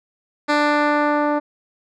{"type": "tone with low-pass filter sweep", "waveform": "10% pulse", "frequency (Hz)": 295.3, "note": "D4", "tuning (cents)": 10, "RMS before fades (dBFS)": -18, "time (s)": [0.48, 1.4], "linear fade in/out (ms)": 20, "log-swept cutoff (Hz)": [4600, 870], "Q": 0.73, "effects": []}